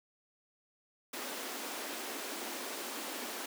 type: high-pass noise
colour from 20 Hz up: pink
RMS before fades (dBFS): -41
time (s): 1.13-3.46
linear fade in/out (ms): 5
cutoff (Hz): 240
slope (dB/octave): 48
effects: none